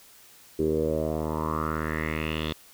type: tone with low-pass filter sweep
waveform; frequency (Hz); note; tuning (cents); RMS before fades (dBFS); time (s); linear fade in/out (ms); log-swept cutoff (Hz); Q
10% pulse; 78.2; D#2; +9; -28; 0.59-2.53; 5; 370 to 3600; 5.2
effects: white hiss -53 dBFS RMS until 2.73 s